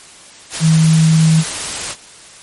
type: tone in noise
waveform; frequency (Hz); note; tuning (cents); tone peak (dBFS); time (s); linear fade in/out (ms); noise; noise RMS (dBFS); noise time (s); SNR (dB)
sine; 160; D#3; +49; -7; 0.6-1.44; 50; white; -22; 0.5-1.96; +12
effects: white hiss -39 dBFS RMS until 2.42 s + MP3 48 kbps